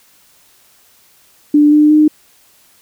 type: tone with pitch steps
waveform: sine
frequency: 295.7 / 300.2 / 304.7 Hz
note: D4 / D4 / D#4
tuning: +12 / +38 / -36 cents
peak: -5 dBFS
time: 1.54-2.08 s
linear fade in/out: 5 ms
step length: 180 ms
effects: white hiss -50 dBFS RMS until 2.81 s